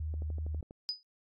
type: tone with vibrato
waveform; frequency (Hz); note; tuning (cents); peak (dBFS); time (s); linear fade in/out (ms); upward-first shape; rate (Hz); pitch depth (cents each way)
sine; 77.3; D#2; -11; -33; 0-0.61; 5; square; 3.4; 9
type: click train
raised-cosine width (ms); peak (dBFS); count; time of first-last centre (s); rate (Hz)
2; -34; 8; 0.14-0.709; 12.3
type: tone with exponential decay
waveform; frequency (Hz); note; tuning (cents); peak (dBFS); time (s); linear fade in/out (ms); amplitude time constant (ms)
sine; 4978; D#8; 0; -28; 0.89-1.03; 0; 29
effects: AAC 64 kbps